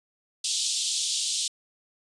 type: band-pass noise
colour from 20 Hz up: pink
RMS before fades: -28 dBFS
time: 0.44-1.48 s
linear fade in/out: 5 ms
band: 3200 to 9100 Hz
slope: 48 dB/octave
effects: resampled to 24000 Hz